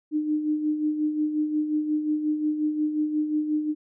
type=tone with tremolo; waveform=sine; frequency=303.9 Hz; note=D#4; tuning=41 cents flat; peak=-20 dBFS; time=0.11-3.75 s; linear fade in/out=50 ms; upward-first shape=sine; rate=5.6 Hz; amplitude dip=55%; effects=none